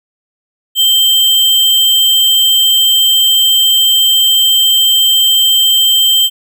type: tone with sample-and-hold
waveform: sine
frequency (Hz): 3136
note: G7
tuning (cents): 0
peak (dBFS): -6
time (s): 0.75-6.3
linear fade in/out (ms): 50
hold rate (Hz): 11025
effects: none